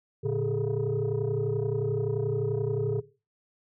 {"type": "tone cluster", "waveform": "sine", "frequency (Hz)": [114, 143.4, 406.1, 437.6], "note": ["A#2", "D3", "G#4", "A4"], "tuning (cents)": [-38, -41, -39, -9], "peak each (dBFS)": -30, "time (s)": [0.23, 3.01], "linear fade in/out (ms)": 20, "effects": ["noise-tail reverb RT60 0.3 s tail -17 dB re dry", "tanh soft clip ceiling -20 dBFS"]}